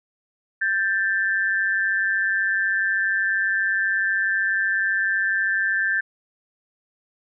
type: tone pair together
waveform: sine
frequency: 1571 / 1763.4 Hz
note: G6 / A6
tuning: +3 / +3 cents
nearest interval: major second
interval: 200 cents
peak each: -22 dBFS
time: 0.61-6.01 s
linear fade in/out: 10 ms
effects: none